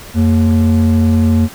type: ring-modulated tone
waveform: triangle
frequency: 158.7 Hz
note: D#3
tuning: 35 cents sharp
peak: -3 dBFS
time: 0.14-1.49 s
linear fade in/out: 50 ms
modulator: 69.9 Hz
effects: pink hiss -34 dBFS RMS until 1.54 s